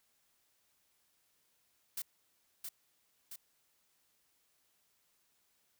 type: noise with echo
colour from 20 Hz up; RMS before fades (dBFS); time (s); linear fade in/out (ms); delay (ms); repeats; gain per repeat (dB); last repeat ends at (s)
blue; -39; 1.97-2.02; 5; 670; 2; -4; 3.36
effects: white hiss -75 dBFS RMS until 5.79 s